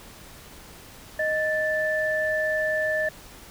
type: tone pair together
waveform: sine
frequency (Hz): 622.3 / 1760.1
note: D#5 / A6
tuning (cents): 0 / 0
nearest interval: octave + tritone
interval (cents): 1800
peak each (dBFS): -25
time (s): 1.19-3.09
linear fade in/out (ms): 5
effects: pink hiss -46 dBFS RMS until 3.5 s